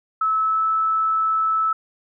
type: tone with pitch glide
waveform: sine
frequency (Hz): 1300 to 1308.3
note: E6 to E6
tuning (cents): -24 to -13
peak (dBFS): -17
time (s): 0.21-1.73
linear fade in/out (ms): 5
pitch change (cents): +11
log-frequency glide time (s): 0.42-0.65
effects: none